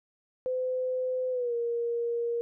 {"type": "tone with pitch glide", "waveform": "sine", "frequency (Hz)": [510, 470.4], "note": ["C5", "A#4"], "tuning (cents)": [-44, 16], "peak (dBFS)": -27, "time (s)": [0.46, 2.41], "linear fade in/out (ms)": 0, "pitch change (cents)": -140, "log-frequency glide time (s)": [1.31, 1.54], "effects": []}